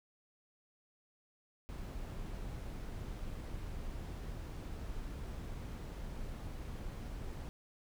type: noise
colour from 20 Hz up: brown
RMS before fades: -43 dBFS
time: 1.69-7.49 s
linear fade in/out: 0 ms
effects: none